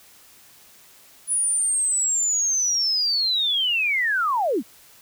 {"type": "linear sweep", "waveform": "sine", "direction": "down", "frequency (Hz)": [9956, 180], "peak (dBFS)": -19, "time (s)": [1.27, 4.63], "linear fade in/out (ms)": 50, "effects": ["white hiss -51 dBFS RMS until 5.01 s"]}